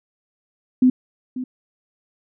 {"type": "tone with echo", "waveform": "sine", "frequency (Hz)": 254.2, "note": "C4", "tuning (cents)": -50, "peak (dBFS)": -10, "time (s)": [0.82, 0.9], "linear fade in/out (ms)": 5, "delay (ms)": 540, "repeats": 1, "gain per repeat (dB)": -14, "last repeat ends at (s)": 1.44, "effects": []}